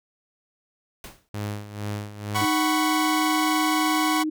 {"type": "noise with exponential decay", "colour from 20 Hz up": "pink", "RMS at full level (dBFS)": -36, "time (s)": [1.04, 1.29], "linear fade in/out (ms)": 1, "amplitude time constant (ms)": 54}
{"type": "tone with tremolo", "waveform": "sawtooth", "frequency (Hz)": 103.83, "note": "G#2", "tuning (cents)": 0, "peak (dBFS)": -23, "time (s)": [1.34, 2.45], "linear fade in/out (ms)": 0, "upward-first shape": "sine", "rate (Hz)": 2.2, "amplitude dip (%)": 75}
{"type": "chord", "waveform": "sawtooth", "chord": "F# suspended fourth", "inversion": "none", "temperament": "equal with one note detuned", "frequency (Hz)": [746.9, 987.8, 1108.7], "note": ["F#5", "B5", "C#6"], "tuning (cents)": [16, 0, 0], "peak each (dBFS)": [-23, -24, -22], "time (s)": [2.34, 4.24], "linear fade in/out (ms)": 20}
{"type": "tone", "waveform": "sine", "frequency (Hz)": 310, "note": "D#4", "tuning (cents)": -6, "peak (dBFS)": -23, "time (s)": [2.41, 4.3], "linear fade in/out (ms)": 10}
{"effects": []}